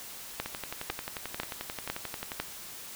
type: two click trains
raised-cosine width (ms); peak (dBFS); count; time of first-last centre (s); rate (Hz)
0.3; -14 / -19; 5 / 22; 0.4-2.4 / 0.46-2.318; 2 / 11.3
effects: white hiss -44 dBFS RMS until 2.95 s